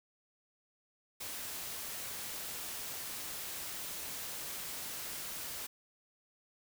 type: noise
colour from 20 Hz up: white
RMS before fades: -42 dBFS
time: 1.2-5.67 s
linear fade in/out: 10 ms
effects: none